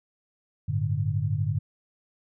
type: chord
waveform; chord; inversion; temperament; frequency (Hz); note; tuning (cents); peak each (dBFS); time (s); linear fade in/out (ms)
sine; G suspended second; none; just; 98 / 110.25 / 147; G2 / A2 / D3; 0 / +4 / +2; -28; 0.68-1.59; 10
effects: none